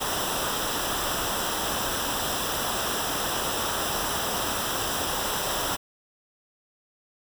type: noise with comb filter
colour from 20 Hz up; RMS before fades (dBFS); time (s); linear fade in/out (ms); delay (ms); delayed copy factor
pink; -28; 0-5.77; 20; 0.45; -0.7
effects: none